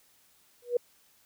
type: tone with exponential growth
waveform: sine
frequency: 484.2 Hz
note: B4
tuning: 34 cents flat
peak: -19 dBFS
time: 0.62-0.77 s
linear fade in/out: 5 ms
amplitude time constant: 31 ms
effects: white hiss -64 dBFS RMS until 1.25 s